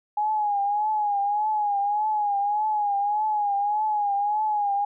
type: tone with vibrato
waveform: sine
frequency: 830.6 Hz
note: G#5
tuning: in tune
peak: -21 dBFS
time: 0.17-4.85 s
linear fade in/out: 5 ms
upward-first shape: triangle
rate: 1.7 Hz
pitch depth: 75 cents each way
effects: none